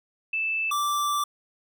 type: tone pair in turn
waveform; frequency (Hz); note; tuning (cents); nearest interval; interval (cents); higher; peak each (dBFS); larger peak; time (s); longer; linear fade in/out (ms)
sine / square; 2637 / 1170.2; E7 / D6; 0 / -7; octave + major second; 1407; first; -24; neither; 0.33-0.71 / 0.71-1.24; second; 5
effects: none